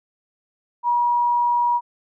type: tone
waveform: sine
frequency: 960 Hz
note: B5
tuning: 49 cents flat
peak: -16 dBFS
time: 0.83-1.81 s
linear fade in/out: 50 ms
effects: none